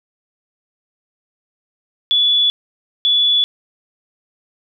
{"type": "tone pair in turn", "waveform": "sine", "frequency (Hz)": [3431, 3431], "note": ["A7", "A7"], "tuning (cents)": [-44, -44], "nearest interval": "unison", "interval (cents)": 0, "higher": "neither", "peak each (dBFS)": -11, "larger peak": "neither", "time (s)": [[2.11, 2.5], [3.05, 3.44]], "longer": "neither", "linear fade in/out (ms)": 0, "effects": []}